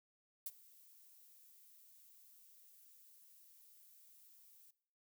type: noise with ADSR envelope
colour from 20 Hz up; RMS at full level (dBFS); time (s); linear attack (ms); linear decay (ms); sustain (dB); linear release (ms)
violet; -41; 0.46-4.71; 4; 38; -23; 7
effects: noise-tail reverb RT60 0.6 s tail -19 dB re dry